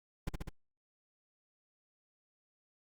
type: noise with echo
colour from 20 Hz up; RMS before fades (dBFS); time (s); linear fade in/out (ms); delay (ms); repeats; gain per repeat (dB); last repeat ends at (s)
brown; -33; 0.27-0.29; 5; 67; 3; -2; 0.491
effects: Opus 48 kbps